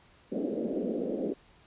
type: band-pass noise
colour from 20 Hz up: pink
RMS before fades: -32 dBFS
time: 0.31-1.34 s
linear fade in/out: 20 ms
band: 200 to 570 Hz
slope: 48 dB/octave
effects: pink hiss -60 dBFS RMS until 1.66 s + resampled to 8000 Hz